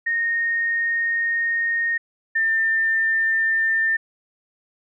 sine tone pair in turn, 1851 / 1797.3 Hz, A#6 / A6, -13 / +36 cents, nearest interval minor second, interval 51 cents, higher first, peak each -19 / -17 dBFS, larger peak second, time 0.06-1.98 / 2.35-3.97 s, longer first, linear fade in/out 10 ms, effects none

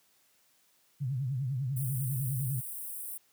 sine tone with vibrato, 131.9 Hz, C3, 14 cents sharp, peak -29 dBFS, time 1-2.61 s, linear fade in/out 20 ms, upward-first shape triangle, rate 10 Hz, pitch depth 190 cents each way
white high-pass noise, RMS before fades -40 dBFS, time 1.76-3.18 s, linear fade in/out 10 ms, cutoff 8400 Hz, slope 96 dB/octave
effects white hiss -68 dBFS RMS until 3.32 s + high-pass 80 Hz 12 dB/octave

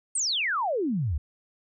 sine exponential sweep, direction down, 9050 to 65.7 Hz, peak -24 dBFS, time 0.15-1.18 s, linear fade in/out 5 ms, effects none

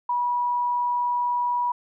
sine tone, 972 Hz, B5, 28 cents flat, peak -21 dBFS, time 0.09-1.72 s, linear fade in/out 5 ms, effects none

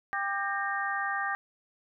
harmonic tone with a mistuned harmonic, 396.4 Hz, G4, 19 cents sharp, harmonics 2 / 3 / 4 / 5, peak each -34 / -34 / -34 / -34 dBFS, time 0.13-1.35 s, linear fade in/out 0 ms, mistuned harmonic 5, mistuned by -120 cents, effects none

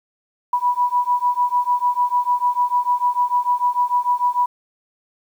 sine beating tone pair, 977 / 983.7 Hz, B5 / B5, -19 / -7 cents, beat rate 6.7 Hz, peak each -19 dBFS, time 0.53-4.46 s, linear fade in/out 5 ms, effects 8-bit

